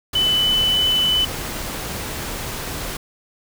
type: tone in noise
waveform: sine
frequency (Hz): 3001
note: F#7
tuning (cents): +24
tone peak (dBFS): -15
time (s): 0.15-1.25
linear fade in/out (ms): 5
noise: pink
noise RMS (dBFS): -28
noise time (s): 0.13-2.97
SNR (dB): +10
effects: none